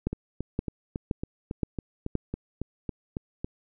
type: two click trains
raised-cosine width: 3 ms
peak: -18 / -13 dBFS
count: 13 / 5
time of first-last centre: 0.13-3.445 / 0.07-2.153 s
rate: 3.62 / 1.92 Hz
effects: none